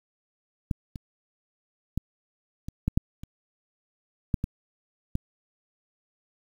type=clicks; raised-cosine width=5 ms; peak=-13 / -24 / -14 / -22 / -11 / -8 / -27 / -11 / -15 / -14 dBFS; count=10; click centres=0.712 / 0.958 / 1.976 / 2.685 / 2.88 / 2.975 / 3.235 / 4.342 / 4.441 / 5.154 s; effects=8-bit